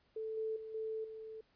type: tone with level steps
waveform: sine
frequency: 440 Hz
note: A4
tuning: in tune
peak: -38 / -35 / -44 / -37 / -45 dBFS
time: 0.16-1.41 s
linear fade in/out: 5 ms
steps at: 0.37 / 0.56 / 0.74 / 1.04 s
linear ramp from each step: 5 ms
effects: pink hiss -73 dBFS RMS until 1.55 s + resampled to 11025 Hz